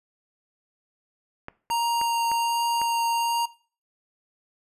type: clicks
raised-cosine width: 0.5 ms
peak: -20 dBFS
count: 5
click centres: 1.484 / 1.701 / 2.014 / 2.316 / 2.816 s
type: tone with vibrato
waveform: square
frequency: 932.3 Hz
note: A#5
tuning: in tune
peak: -23 dBFS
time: 1.7-3.46 s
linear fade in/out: 10 ms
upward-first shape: triangle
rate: 1.3 Hz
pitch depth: 9 cents each way
effects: noise-tail reverb RT60 0.4 s tail -19 dB re dry + resampled to 32000 Hz